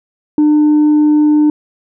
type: tone with tanh clipping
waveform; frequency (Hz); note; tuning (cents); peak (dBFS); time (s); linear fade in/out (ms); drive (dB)
sine; 300.5; D4; +40; -7; 0.38-1.5; 2; 1
effects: none